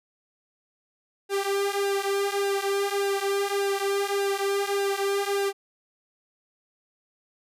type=tone with flanger; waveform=sawtooth; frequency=397.9 Hz; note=G4; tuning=26 cents sharp; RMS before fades=-26 dBFS; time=1.29-5.53 s; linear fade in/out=50 ms; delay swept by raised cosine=0.9 to 4 ms; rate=1.7 Hz; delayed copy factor=-0.85; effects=resampled to 32000 Hz